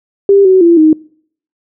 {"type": "tone with pitch steps", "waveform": "sine", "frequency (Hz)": [397.3, 375.9, 339.5, 312.6], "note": ["G4", "F#4", "F4", "D#4"], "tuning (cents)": [23, 27, -49, 8], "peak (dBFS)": -3, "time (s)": [0.29, 0.93], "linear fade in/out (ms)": 2, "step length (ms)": 160, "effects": ["noise-tail reverb RT60 0.6 s tail -25 dB re dry"]}